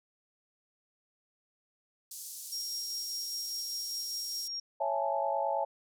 white band-pass noise, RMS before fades -44 dBFS, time 2.11-4.48 s, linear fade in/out 5 ms, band 5000 to 13000 Hz, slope 24 dB/octave
sine tone with tremolo, 5580 Hz, F8, 2 cents flat, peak -34 dBFS, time 2.52-4.6 s, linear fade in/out 5 ms, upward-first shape sine, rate 5 Hz, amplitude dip 25%
sine chord, A major seventh, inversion first, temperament equal with one note detuned, 554.4 / 663.8 / 830.6 / 880 Hz, C#5 / E5 / G#5 / A5, 0 / +12 / 0 / 0 cents, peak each -34 dBFS, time 4.8-5.65 s, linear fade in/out 10 ms
effects none

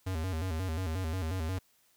square tone with vibrato, 86.5 Hz, F2, 16 cents flat, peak -32 dBFS, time 0.06-1.59 s, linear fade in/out 10 ms, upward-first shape square, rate 5.6 Hz, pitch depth 140 cents each way, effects white hiss -68 dBFS RMS until 1.96 s

